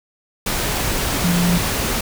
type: tone in noise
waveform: sine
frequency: 174.6 Hz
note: F3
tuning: in tune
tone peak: -15 dBFS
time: 1.24-1.58 s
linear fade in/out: 5 ms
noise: pink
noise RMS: -21 dBFS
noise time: 0.46-2.01 s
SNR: +3 dB
effects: none